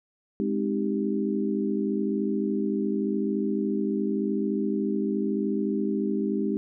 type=chord; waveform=sine; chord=Ab major seventh; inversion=none; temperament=equal; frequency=207.7 / 261.6 / 311.1 / 392 Hz; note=Ab3 / C4 / Eb4 / G4; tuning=0 / 0 / 0 / 0 cents; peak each=-27 / -32 / -30 / -30 dBFS; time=0.4-6.57 s; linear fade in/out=0 ms; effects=none